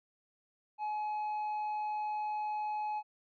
sine tone with tanh clipping, 847 Hz, G#5, 34 cents sharp, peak -34 dBFS, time 0.78-3.03 s, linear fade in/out 50 ms, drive 4 dB, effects none

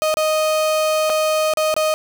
35% pulse tone with dropouts, 622.3 Hz, D#5, in tune, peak -14 dBFS, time 0.02-1.94 s, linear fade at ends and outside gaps 0 ms, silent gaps 0.141-0.17 / 1.096-1.1 / 1.537-1.572 / 1.741-1.765 s, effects none

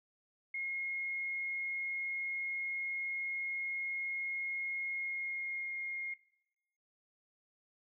sine tone with pitch glide, 2153 to 2138 Hz, C7 to C7, +49 to +37 cents, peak -36 dBFS, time 0.54-6.14 s, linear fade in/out 5 ms, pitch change -12 cents, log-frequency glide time 4.9-5.75 s, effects noise-tail reverb RT60 0.8 s tail -18 dB re dry

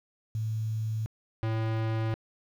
sine / square tone pair in turn, 110 / 111.41 Hz, A2 / A2, 0 / +22 cents, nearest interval unison, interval 22 cents, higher second, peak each -28 dBFS, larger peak neither, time 0.35-1.06 / 1.43-2.14 s, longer neither, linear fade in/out 0 ms, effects low-pass 3000 Hz 12 dB/octave + 9-bit

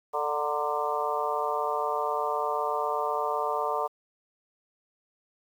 harmonic tone with a mistuned harmonic, 147.9 Hz, D3, 13 cents sharp, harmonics 3 / 4 / 5 / 6 / 7 / 8, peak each -33 / -33 / -33 / -33 / -33 / -33 dBFS, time 0.13-3.88 s, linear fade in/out 20 ms, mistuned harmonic 6, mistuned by +61 cents, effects 9-bit

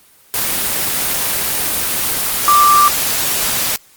sine tone in noise, 1177 Hz, D6, 3 cents sharp, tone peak -7 dBFS, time 2.48-2.88 s, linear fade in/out 0 ms, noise white, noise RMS -17 dBFS, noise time 0.34-3.76 s, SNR +7 dB, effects white hiss -48 dBFS RMS until 3.96 s + Opus 24 kbps

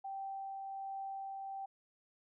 sine tone with tremolo, 780 Hz, G5, 9 cents flat, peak -39 dBFS, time 0.04-1.66 s, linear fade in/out 10 ms, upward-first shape triangle, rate 1.3 Hz, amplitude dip 25%, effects none

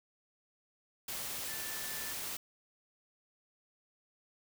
sine tone in noise, 1760 Hz, A6, in tune, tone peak -48 dBFS, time 1.48-2.12 s, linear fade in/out 5 ms, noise white, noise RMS -40 dBFS, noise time 1.08-2.37 s, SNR -11 dB, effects none

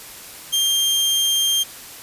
sawtooth tone, 3188 Hz, G7, 28 cents sharp, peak -13 dBFS, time 0.52-1.64 s, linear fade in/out 20 ms, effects white hiss -38 dBFS RMS until 2.02 s + resampled to 32000 Hz

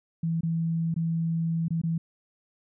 sine tone with dropouts, 164.81 Hz, E3, in tune, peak -24 dBFS, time 0.23-1.98 s, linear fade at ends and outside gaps 5 ms, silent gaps 0.409-0.432 / 0.942-0.962 / 1.683-1.705 / 1.816-1.835 s, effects none

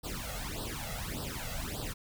pink noise with flanger, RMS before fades -38 dBFS, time 0.03-1.94 s, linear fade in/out 20 ms, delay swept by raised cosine 0.22 to 1.52 ms, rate 1.7 Hz, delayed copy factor +1, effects none

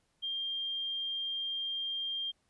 sine tone, 3196 Hz, G7, 33 cents sharp, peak -33 dBFS, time 0.22-2.32 s, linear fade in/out 20 ms, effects pink hiss -75 dBFS RMS until 2.49 s + resampled to 24000 Hz

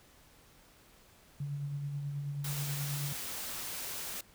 sine tone with tremolo, 142.8 Hz, D3, 48 cents flat, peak -33 dBFS, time 1.4-3.13 s, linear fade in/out 5 ms, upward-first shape sine, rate 9.3 Hz, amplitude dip 35%
white noise, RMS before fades -40 dBFS, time 2.44-4.21 s, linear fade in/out 5 ms
effects pink hiss -61 dBFS RMS until 4.34 s

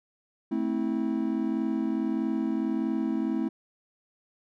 triangle chord, A minor, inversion none, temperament equal with one note detuned, 220 / 261.6 / 324.7 Hz, A3 / C4 / E4, 0 / 0 / -26 cents, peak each -28 dBFS, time 0.51-3.49 s, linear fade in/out 10 ms, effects none

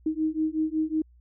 sine beating tone pair, 311.1 / 316.5 Hz, D#4 / D#4, 0 / +30 cents, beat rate 5.4 Hz, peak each -27 dBFS, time 0.06-1.02 s, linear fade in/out 5 ms, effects added 60 Hz sine -53 dBFS peak until 1.2 s

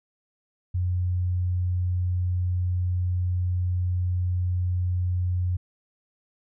sine tone, 90 Hz, F#2, 47 cents flat, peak -22 dBFS, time 0.74-5.57 s, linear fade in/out 10 ms, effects none

